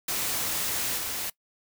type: noise with level steps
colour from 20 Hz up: white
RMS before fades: -29 / -32 dBFS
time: 0.08-1.3 s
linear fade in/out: 5 ms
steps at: 0.96 s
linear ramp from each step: 20 ms
effects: noise-tail reverb RT60 0.1 s tail -22 dB re dry